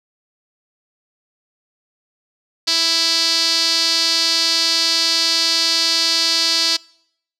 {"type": "tone with band-pass filter", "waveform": "sawtooth", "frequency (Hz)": 330, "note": "E4", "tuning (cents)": 2, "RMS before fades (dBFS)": -17, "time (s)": [2.67, 6.77], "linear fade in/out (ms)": 10, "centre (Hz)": 4600, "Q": 5.4, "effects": ["noise-tail reverb RT60 0.7 s tail -24 dB re dry"]}